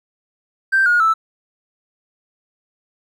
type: tone with pitch steps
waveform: triangle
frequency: 1566 / 1436 / 1316.8 Hz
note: G6 / F6 / E6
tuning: -2 / +48 / -2 cents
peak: -8 dBFS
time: 0.72-1.14 s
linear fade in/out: 20 ms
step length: 140 ms
effects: tanh soft clip ceiling -9 dBFS